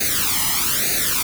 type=noise with flanger; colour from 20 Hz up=white; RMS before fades=-20 dBFS; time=0-1.23 s; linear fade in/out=10 ms; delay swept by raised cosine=0.46 to 1 ms; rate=1.1 Hz; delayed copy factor=+0.9; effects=none